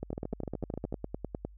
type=two click trains; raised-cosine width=2 ms; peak=-21 / -22 dBFS; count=14 / 13; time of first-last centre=0.13-1.45 / 0.03-0.926 s; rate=9.85 / 13.4 Hz; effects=added 50 Hz sine -50 dBFS peak until 1.57 s